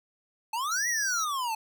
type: exponential two-way sweep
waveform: square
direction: up then down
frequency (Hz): 858 to 1976 to 858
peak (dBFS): -29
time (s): 0.53-1.55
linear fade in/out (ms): 5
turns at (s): 0.88
type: tone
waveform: square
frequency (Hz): 5790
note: F#8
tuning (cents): -38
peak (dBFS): -30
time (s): 0.71-1.25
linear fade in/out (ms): 10
effects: none